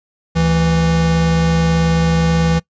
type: tone pair together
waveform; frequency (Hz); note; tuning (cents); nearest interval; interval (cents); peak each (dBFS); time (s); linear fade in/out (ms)
square; 73.2 / 164.65; D2 / E3; -5 / -2; octave + major second; 1403; -21 / -13; 0.35-2.6; 20
effects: noise-tail reverb RT60 0.1 s tail -23 dB re dry + resampled to 16000 Hz

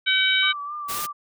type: harmonic tone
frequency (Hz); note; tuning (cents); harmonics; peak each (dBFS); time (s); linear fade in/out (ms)
761; F#5; +48; 2 / 3 / 4 / 5; -23 / -23 / -23 / -23; 0.06-0.53; 20
type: tone with vibrato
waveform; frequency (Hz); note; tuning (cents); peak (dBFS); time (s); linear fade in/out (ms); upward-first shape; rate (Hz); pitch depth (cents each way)
sine; 1174.7; D6; 0; -29; 0.42-1.13; 20; sine; 3.7; 41
type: noise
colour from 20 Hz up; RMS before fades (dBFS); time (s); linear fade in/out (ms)
white; -30; 0.88-1.07; 20
effects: none

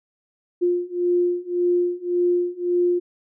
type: beating tone pair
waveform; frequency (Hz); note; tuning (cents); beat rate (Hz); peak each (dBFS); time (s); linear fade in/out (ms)
sine; 352.2 / 354; F4 / F4; +15 / +23; 1.8; -22 / -21; 0.61-3; 20
effects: none

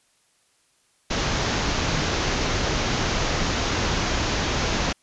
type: low-pass noise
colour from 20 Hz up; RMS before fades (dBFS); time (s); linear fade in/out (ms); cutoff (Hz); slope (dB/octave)
pink; -24; 1.1-4.93; 10; 6800; 96
effects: white hiss -64 dBFS RMS until 5.02 s + resampled to 24000 Hz

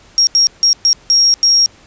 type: tone bursts at uneven times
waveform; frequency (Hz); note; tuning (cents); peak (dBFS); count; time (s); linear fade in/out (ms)
sine; 5588; F8; 0; -7; 6; 0.18-0.27 / 0.35-0.47 / 0.63-0.73 / 0.85-0.93 / 1.1-1.34 / 1.43-1.66; 0
effects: pink hiss -45 dBFS RMS until 1.86 s + resampled to 16000 Hz

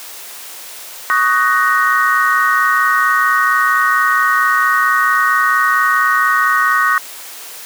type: chord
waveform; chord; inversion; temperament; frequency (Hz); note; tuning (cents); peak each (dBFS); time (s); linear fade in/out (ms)
sine; D# minor seventh; third; just; 1120.1 / 1244.5 / 1493.4 / 1866.8; C#6 / D#6 / F#6 / A#6; +18 / 0 / +16 / +2; -16; 1.1-6.98; 0
effects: white hiss -32 dBFS RMS until 7.65 s + high-pass 400 Hz 12 dB/octave

